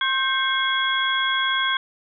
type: tone cluster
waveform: sine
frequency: 1068 / 1566 / 2151 / 3324 Hz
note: C6 / G6 / C7 / G#7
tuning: +35 / -2 / +47 / +1 cents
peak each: -25 / -23 / -30 / -24 dBFS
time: 0.01-1.77 s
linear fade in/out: 2 ms
effects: none